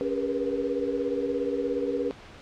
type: tone cluster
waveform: sine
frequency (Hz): 278.9 / 402.2 / 473.3 / 490.3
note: C#4 / G4 / A#4 / B4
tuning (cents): +11 / +44 / +26 / -13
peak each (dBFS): -31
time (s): 0.01-2.11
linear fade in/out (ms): 0
effects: pink hiss -47 dBFS RMS until 2.41 s + low-pass 4000 Hz 12 dB/octave